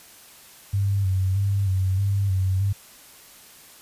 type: tone with vibrato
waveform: sine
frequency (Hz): 96.7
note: G2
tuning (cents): -23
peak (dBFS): -19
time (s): 0.73-2.73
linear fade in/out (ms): 10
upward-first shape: square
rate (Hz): 1.6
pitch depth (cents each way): 46
effects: white hiss -48 dBFS RMS until 3.81 s + resampled to 32000 Hz